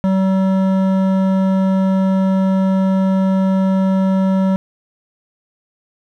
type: tone with hard clipping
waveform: sine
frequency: 190.6 Hz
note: G3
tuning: 48 cents flat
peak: -14 dBFS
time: 0.04-4.56 s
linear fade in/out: 0 ms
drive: 12 dB
effects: none